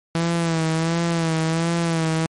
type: tone with vibrato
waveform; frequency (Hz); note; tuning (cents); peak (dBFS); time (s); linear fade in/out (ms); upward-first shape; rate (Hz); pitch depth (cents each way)
sawtooth; 164.81; E3; 0; -15; 0.15-2.26; 0; sine; 1.4; 49
effects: MP3 48 kbps